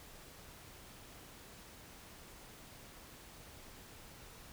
silence, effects pink hiss -55 dBFS RMS until 4.52 s

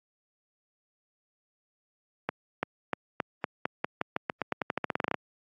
accelerating click train, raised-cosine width 0.5 ms, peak -12 dBFS, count 23, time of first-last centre 2.29-5.143 s, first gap 340 ms, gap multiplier 0.89, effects high-pass 150 Hz 12 dB/octave + AAC 32 kbps

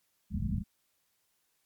white low-pass noise, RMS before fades -32 dBFS, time 0.3-0.64 s, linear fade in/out 50 ms, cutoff 230 Hz, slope 96 dB/octave, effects white hiss -75 dBFS RMS until 1.65 s + MP3 96 kbps

